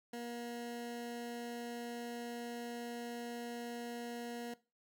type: tone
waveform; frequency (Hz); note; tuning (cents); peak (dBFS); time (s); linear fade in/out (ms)
20% pulse; 237.7; A#3; +34; -37; 0.13-4.54; 5
effects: noise-tail reverb RT60 0.3 s tail -19 dB re dry